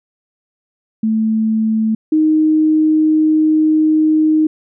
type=tone pair in turn; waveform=sine; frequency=220 / 311.1 Hz; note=A3 / D#4; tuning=0 / 0 cents; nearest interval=tritone; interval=600 cents; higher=second; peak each=-12 / -9 dBFS; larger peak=second; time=1.03-1.95 / 2.12-4.47 s; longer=second; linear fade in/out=5 ms; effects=none